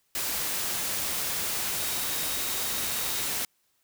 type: tone in noise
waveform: sine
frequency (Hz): 3766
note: A#7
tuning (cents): +17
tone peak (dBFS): -41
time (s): 1.78-3.25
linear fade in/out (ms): 2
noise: white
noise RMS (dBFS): -30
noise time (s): 0.15-3.45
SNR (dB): -14
effects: white hiss -71 dBFS RMS until 3.83 s